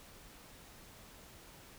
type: silence
effects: pink hiss -56 dBFS RMS until 1.78 s